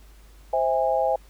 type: chord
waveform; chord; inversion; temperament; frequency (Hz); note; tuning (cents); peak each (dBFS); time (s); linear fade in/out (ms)
sine; C augmented; none; just; 523.3 / 654.1 / 817.6; C5 / E5 / G#5; 0 / -14 / -27; -24; 0.53-1.16; 5
effects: added 50 Hz sine -47 dBFS peak until 1.29 s + pink hiss -57 dBFS RMS until 1.29 s